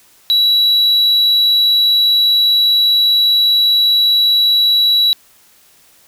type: tone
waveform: sine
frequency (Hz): 3915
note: B7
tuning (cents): -16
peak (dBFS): -6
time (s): 0.3-5.13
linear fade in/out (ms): 0
effects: tanh soft clip ceiling -8 dBFS + white hiss -49 dBFS RMS until 6.07 s